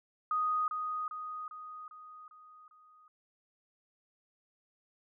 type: tone with echo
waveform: sine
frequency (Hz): 1244.5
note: D#6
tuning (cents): 0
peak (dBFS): -28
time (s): 0.31-0.68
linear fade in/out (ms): 2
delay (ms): 400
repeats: 6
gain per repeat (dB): -5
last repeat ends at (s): 3.08
effects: none